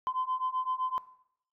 sine beating tone pair, 1022 / 1029.8 Hz, C6 / C6, -41 / -28 cents, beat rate 7.8 Hz, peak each -31 / -31 dBFS, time 0.07-0.98 s, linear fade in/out 0 ms, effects noise-tail reverb RT60 0.7 s tail -18 dB re dry + tanh soft clip ceiling -23 dBFS

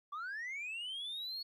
sine linear sweep, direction up, 1129 to 4392 Hz, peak -37 dBFS, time 0.12-1.43 s, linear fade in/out 10 ms, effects tanh soft clip ceiling -38 dBFS + 13-bit

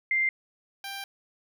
sine / 10% pulse tone pair in turn, 2094 / 789.6 Hz, C7 / G5, +1 / +12 cents, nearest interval octave + perfect fourth, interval 1689 cents, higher first, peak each -22 / -27 dBFS, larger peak first, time 0.11-0.29 / 0.84-1.04 s, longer second, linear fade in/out 2 ms, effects none

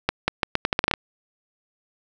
accelerating click train, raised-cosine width 0.3 ms, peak -3 dBFS, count 11, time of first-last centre 0.09-0.938 s, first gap 190 ms, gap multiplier 0.8, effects none

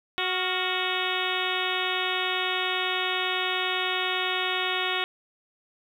harmonic tone with a mistuned harmonic, 370 Hz, F#4, in tune, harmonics 1 / 2 / 3 / 4 / 5 / 6 / 7 / 8 / 9 / 10, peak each -34 / -34 / -34 / -34 / -34 / -34 / -34 / -34 / -34 / -34 dBFS, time 0.18-5.04 s, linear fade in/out 0 ms, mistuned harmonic 4, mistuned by -69 cents, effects 9-bit

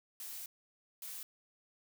blue noise bursts at uneven times, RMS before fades -45 dBFS, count 2, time 0.2-0.46 / 1.02-1.23 s, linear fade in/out 2 ms, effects none

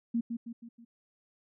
sine tone with echo, 233.1 Hz, A#3, in tune, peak -26 dBFS, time 0.14-0.21 s, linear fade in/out 10 ms, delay 160 ms, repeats 4, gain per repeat -6 dB, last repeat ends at 0.85 s, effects none

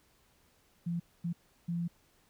sine tone bursts at uneven times, 171 Hz, F3, 36 cents flat, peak -31 dBFS, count 3, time 0.86-1 / 1.24-1.33 / 1.68-1.88 s, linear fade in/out 10 ms, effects pink hiss -68 dBFS RMS until 2.29 s

